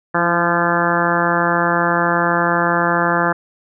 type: harmonic tone with a mistuned harmonic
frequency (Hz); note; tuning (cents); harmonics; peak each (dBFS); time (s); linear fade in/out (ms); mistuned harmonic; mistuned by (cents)
172.1; F3; -25; 1 / 2 / 3 / 4 / 5 / 6 / 7 / 8 / 9 / 10; -23 / -23 / -23 / -23 / -23 / -23 / -23 / -23 / -23 / -23; 0.14-3.33; 10; 2; -28
effects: none